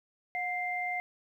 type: tone pair together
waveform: sine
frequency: 723.1 / 2093 Hz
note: F#5 / C7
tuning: -40 / 0 cents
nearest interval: octave + tritone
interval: 1840 cents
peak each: -34 / -33 dBFS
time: 0.35-1 s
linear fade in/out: 0 ms
effects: 11-bit